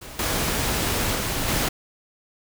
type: noise with level steps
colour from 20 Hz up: pink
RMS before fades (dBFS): -39 / -24 / -26 / -23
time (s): 0.01-1.69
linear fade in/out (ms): 10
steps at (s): 0.19 / 1.15 / 1.48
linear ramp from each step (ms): 2
effects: none